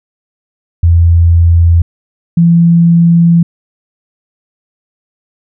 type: tone pair in turn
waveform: sine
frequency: 84.6 / 169.2 Hz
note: E2 / E3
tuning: +45 / +45 cents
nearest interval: octave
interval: 1200 cents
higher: second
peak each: -3 dBFS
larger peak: neither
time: 0.83-1.82 / 2.37-3.43 s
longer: second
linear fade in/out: 5 ms
effects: none